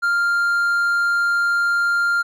triangle tone, 1396.9 Hz, F6, in tune, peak -14 dBFS, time 0.02-2.23 s, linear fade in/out 20 ms, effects none

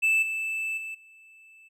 triangle tone with level steps, 2637 Hz, E7, in tune, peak -18 / -26 / -32 / -49 dBFS, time 0.02-1.69 s, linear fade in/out 20 ms, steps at 0.22 / 0.77 / 0.94 s, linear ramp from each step 10 ms, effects none

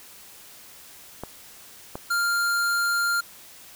clicks, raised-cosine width 1 ms, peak -18 dBFS, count 2, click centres 1.236 / 1.955 s
square tone, 1396.9 Hz, F6, in tune, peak -22 dBFS, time 2.1-3.21 s, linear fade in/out 10 ms
effects white hiss -47 dBFS RMS until 3.75 s

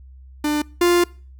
45% pulse tone pair in turn, 298.3 / 349.8 Hz, D4 / F4, +27 / +3 cents, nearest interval minor third, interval 276 cents, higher second, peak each -18 / -13 dBFS, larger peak second, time 0.44-0.62 / 0.81-1.04 s, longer second, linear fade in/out 5 ms, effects noise-tail reverb RT60 0.4 s tail -24 dB re dry + added 65 Hz sine -40 dBFS peak until 1.39 s

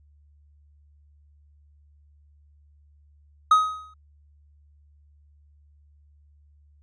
triangle tone with exponential decay, 1261 Hz, D#6, 23 cents sharp, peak -9 dBFS, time 3.51-3.94 s, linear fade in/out 5 ms, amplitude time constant 92 ms, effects added 73 Hz sine -54 dBFS peak until 6.82 s + resampled to 22050 Hz

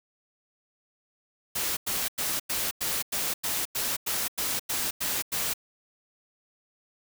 white noise bursts, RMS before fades -29 dBFS, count 13, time 1.55-5.538 s, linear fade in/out 10 ms, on 220 ms, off 94 ms, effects none

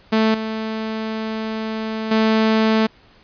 sawtooth tone with level steps, 220 Hz, A3, in tune, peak -10 / -19 / -10 dBFS, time 0.12-2.87 s, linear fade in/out 10 ms, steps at 0.34 / 2.11 s, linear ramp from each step 5 ms, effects pink hiss -51 dBFS RMS until 3.23 s + resampled to 11025 Hz

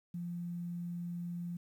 sine tone with quantisation, 173.7 Hz, F3, 9 cents flat, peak -37 dBFS, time 0.14-1.57 s, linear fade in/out 5 ms, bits 11, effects none

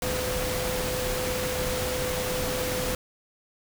sine tone in noise, 505 Hz, B4, 39 cents sharp, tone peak -30 dBFS, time 0.02-2.95 s, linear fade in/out 2 ms, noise pink, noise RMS -30 dBFS, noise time 0.02-2.95 s, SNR -3 dB, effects none

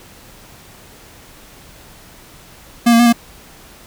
square tone with pitch steps, 236.4 / 231.6 / 239.2 / 234.4 Hz, A#3 / A#3 / A#3 / A#3, +24 / -11 / +45 / +10 cents, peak -8 dBFS, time 2.86-3.128 s, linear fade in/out 10 ms, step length 67 ms, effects pink hiss -42 dBFS RMS until 3.86 s

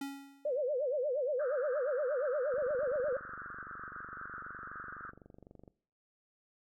square tone with exponential decay, 277.4 Hz, C#4, 1 cent sharp, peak -36 dBFS, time 0.01-0.61 s, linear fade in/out 5 ms, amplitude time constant 130 ms
sine tone with vibrato, 545 Hz, C#5, 29 cents flat, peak -30 dBFS, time 0.45-3.17 s, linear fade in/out 5 ms, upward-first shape sine, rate 8.5 Hz, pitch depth 200 cents each way
pink band-pass noise, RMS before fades -46 dBFS, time 1.39-5.11 s, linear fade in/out 10 ms, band 1200 to 1600 Hz, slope 96 dB/octave
click train, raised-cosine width 2 ms, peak -40 dBFS, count 76, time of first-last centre 2.54-5.678 s, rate 23.9 Hz
effects noise-tail reverb RT60 0.5 s tail -20 dB re dry

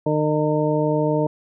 harmonic tone, 152.1 Hz, D#3, 39 cents flat, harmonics 1 / 2 / 3 / 4 / 6, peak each -23 / -23 / -23 / -23 / -28 dBFS, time 0.06-1.27 s, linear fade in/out 5 ms, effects none

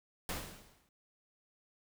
pink noise with exponential decay, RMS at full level -36 dBFS, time 0.29-0.89 s, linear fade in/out 2 ms, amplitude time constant 130 ms, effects none

